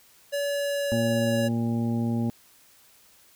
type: tone with pitch glide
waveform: square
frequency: 570 to 564.1 Hz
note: C#5 to C#5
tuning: +48 to +30 cents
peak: -26 dBFS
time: 0.32-1.49 s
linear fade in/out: 20 ms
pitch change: -18 cents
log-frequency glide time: 0.47-1.28 s
type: harmonic tone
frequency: 116.5 Hz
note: A#2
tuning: 1 cent flat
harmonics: 1 / 2 / 3 / 4 / 5 / 7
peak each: -28 / -25 / -37 / -42 / -42 / -41 dBFS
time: 0.92-2.3 s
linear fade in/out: 0 ms
effects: white hiss -57 dBFS RMS until 3.35 s